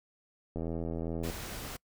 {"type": "click train", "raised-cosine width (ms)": 2, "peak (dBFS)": -23, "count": 62, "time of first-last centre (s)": [0.56, 1.299], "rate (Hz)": 82.5}
{"type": "noise", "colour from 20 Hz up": "pink", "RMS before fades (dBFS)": -41, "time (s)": [1.23, 1.77], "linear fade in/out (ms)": 10}
{"effects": ["noise-tail reverb RT60 0.1 s tail -25 dB re dry"]}